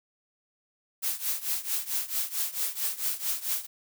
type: noise with tremolo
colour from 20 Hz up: blue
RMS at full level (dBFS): -27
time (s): 1.02-3.67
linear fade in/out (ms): 20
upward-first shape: triangle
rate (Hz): 4.5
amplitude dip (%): 90
effects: none